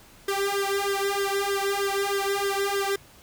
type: tone with flanger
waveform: sawtooth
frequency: 397.3 Hz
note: G4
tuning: 23 cents sharp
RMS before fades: -26 dBFS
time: 0.28-2.96 s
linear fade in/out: 5 ms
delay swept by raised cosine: 0.58 to 1.98 ms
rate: 3.2 Hz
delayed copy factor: +1
effects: pink hiss -52 dBFS RMS until 3.22 s